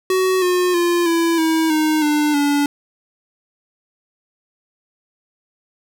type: tone with pitch steps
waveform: square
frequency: 374 / 360.2 / 346.9 / 334.2 / 321.8 / 310 / 298.6 / 287.6 Hz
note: F#4 / F#4 / F4 / E4 / E4 / D#4 / D4 / D4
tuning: +19 / -46 / -12 / +24 / -42 / -6 / +29 / -36 cents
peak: -15 dBFS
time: 0.1-2.66 s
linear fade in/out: 2 ms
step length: 320 ms
effects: none